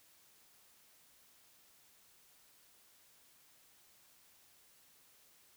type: silence
effects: white hiss -66 dBFS RMS until 5.56 s